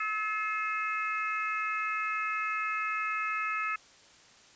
harmonic tone with a mistuned harmonic, 430.5 Hz, A4, 38 cents flat, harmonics 3 / 4 / 5 / 6, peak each -32 / -38 / -37 / -36 dBFS, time 0-3.76 s, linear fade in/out 5 ms, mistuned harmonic 5, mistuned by -22 cents, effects white hiss -57 dBFS RMS until 4.55 s + resampled to 16000 Hz

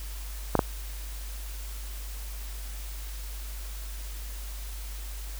clicks, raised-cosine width 1 ms, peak -6 dBFS, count 2, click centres 0.553 / 0.592 s, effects added 50 Hz sine -35 dBFS peak until 5.39 s + white hiss -45 dBFS RMS until 5.39 s

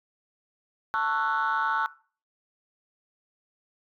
sine chord, F# minor seventh, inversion first, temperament just, 888 / 1110 / 1332 / 1480 Hz, A5 / C#6 / E6 / F#6, +16 / +2 / +18 / 0 cents, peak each -28 dBFS, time 0.94-1.86 s, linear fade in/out 0 ms, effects noise-tail reverb RT60 0.4 s tail -19 dB re dry + tanh soft clip ceiling -18 dBFS

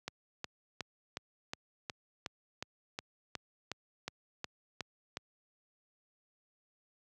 click train, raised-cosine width 0.2 ms, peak -20 dBFS, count 15, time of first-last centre 0.08-5.171 s, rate 2.75 Hz, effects high-pass 80 Hz 12 dB/octave

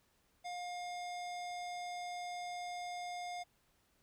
square tone with low-pass filter, 711 Hz, F5, 31 cents sharp, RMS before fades -43 dBFS, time 0.44-3.44 s, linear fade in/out 20 ms, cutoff 6900 Hz, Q 1.1, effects pink hiss -74 dBFS RMS until 4.02 s

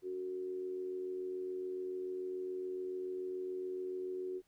sine tone with amplitude modulation, 370 Hz, F#4, in tune, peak -35 dBFS, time 0.02-4.42 s, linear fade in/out 50 ms, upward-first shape sine, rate 87 Hz, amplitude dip 50%, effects pink hiss -75 dBFS RMS until 4.47 s

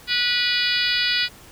harmonic tone, 488.9 Hz, B4, 18 cents flat, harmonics 3 / 4 / 5 / 6 / 7 / 8 / 9 / 10, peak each -27 / -27 / -27 / -27 / -27 / -27 / -27 / -27 dBFS, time 0.07-1.29 s, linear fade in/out 50 ms, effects pink hiss -46 dBFS RMS until 1.51 s

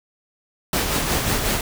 pink noise with tremolo, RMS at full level -20 dBFS, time 0.73-1.61 s, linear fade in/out 2 ms, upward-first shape sine, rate 5.5 Hz, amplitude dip 40%, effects none

